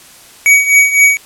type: tone with tremolo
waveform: square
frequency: 2258 Hz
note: C#7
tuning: 31 cents sharp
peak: -3 dBFS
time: 0.46-1.17 s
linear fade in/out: 0 ms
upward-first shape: triangle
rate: 3.9 Hz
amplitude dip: 80%
effects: white hiss -39 dBFS RMS until 1.25 s + low-pass 12000 Hz 12 dB/octave